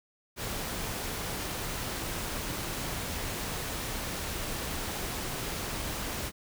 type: noise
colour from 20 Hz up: pink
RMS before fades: -35 dBFS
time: 0.36-6.32 s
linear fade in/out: 50 ms
effects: none